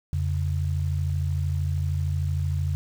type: tone pair together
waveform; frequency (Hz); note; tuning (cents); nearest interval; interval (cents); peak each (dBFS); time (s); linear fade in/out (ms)
sine; 86.51 / 139.6; F2 / C#3; -16 / +13; minor sixth; 829; -24 / -28; 0.13-2.75; 0
effects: 8-bit